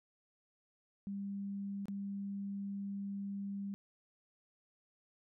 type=tone with dropouts; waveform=sine; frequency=199 Hz; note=G3; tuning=26 cents sharp; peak=-38 dBFS; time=1.07-3.74 s; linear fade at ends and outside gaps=0 ms; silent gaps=1.856-1.883 s; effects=none